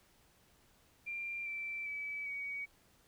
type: tone with pitch steps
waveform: sine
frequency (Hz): 2379 / 2337 / 2295 / 2255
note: D7 / D7 / D7 / C#7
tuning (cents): +22 / -9 / -40 / +29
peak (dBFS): -38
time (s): 1.06-2.66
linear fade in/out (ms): 20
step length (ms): 400
effects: pink hiss -68 dBFS RMS until 3.07 s